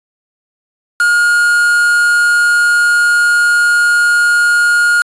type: tone with quantisation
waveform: triangle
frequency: 1425 Hz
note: F6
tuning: 34 cents sharp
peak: -6 dBFS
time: 1-5.02 s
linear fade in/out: 2 ms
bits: 3
effects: resampled to 22050 Hz